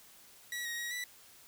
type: tone with pitch steps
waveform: sawtooth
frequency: 1932 / 1882 / 1900 / 1967 Hz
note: B6 / A#6 / A#6 / B6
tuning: -39 / +16 / +33 / -7 cents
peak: -33 dBFS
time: 0.52-1.04 s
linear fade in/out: 2 ms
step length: 130 ms
effects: white hiss -58 dBFS RMS until 1.47 s